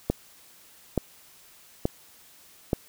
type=click train; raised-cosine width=2 ms; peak=-9 dBFS; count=4; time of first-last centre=0.1-2.732 s; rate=1.14 Hz; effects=white hiss -54 dBFS RMS until 2.88 s